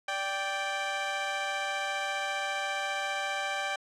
15% pulse tone pair together, 584.3 / 784 Hz, D5 / G5, -9 / 0 cents, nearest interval perfect fourth, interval 509 cents, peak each -29 / -25 dBFS, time 0.08-3.76 s, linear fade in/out 5 ms, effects low-pass 6000 Hz 12 dB/octave

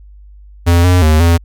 square tone with pitch steps, 86 / 90 / 77.8 / 84.7 Hz, F2 / F#2 / D#2 / E2, -26 / -47 / 0 / +48 cents, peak -7 dBFS, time 0.66-1.38 s, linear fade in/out 20 ms, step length 180 ms, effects added 50 Hz sine -35 dBFS peak until 1.44 s

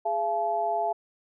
sine tone cluster, 416 / 683 / 860 Hz, G#4 / F5 / A5, +3 / -39 / -40 cents, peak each -34 / -26 / -29 dBFS, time 0.05-0.93 s, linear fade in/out 10 ms, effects none

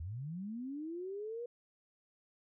sine linear sweep, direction up, 73.7 to 486.8 Hz, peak -39 dBFS, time 0-1.46 s, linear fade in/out 5 ms, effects none

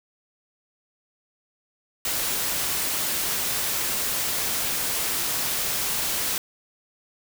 white noise, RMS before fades -26 dBFS, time 2.05-6.38 s, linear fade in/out 2 ms, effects none

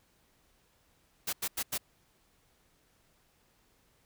white noise bursts, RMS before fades -33 dBFS, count 4, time 1.27-1.78 s, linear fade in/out 10 ms, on 60 ms, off 90 ms, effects pink hiss -69 dBFS RMS until 4.05 s

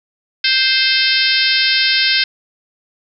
harmonic tone, 523.3 Hz, C5, in tune, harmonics 3 / 4 / 5 / 6 / 7 / 8 / 9 / 10, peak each -20 / -20 / -20 / -20 / -20 / -20 / -20 / -20 dBFS, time 0.44-2.24 s, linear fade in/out 5 ms, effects none

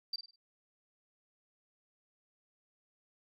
sine tone with echo, 4665 Hz, D8, 12 cents flat, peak -32 dBFS, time 0.13-0.16 s, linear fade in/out 5 ms, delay 50 ms, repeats 4, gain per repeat -9 dB, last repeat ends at 0.36 s, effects tanh soft clip ceiling -28 dBFS

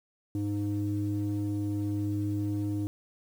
triangle ring-modulated tone, 102.3 Hz, G#2, 26 cents flat, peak -22 dBFS, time 0.35-2.87 s, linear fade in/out 0 ms, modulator 205 Hz, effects tanh soft clip ceiling -20 dBFS + 9-bit

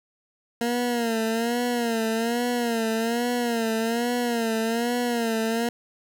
20% pulse tone with vibrato, 233.1 Hz, A#3, in tune, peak -18 dBFS, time 0.61-5.69 s, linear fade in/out 2 ms, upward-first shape sine, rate 1.2 Hz, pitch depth 79 cents each way, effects none

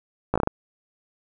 slowing click train, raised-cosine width 1 ms, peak -7 dBFS, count 6, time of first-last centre 0.34-0.474 s, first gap 16 ms, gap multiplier 1.26, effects none

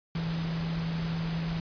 sine tone in noise, 164.81 Hz, E3, in tune, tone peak -29 dBFS, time 0.15-1.6 s, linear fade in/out 2 ms, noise pink, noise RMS -39 dBFS, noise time 0.15-1.6 s, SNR +7 dB, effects resampled to 11025 Hz

